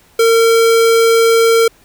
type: tone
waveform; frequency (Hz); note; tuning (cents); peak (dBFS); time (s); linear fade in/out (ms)
square; 456.7; A#4; -36; -8; 0.19-1.68; 5
effects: pink hiss -49 dBFS RMS until 1.84 s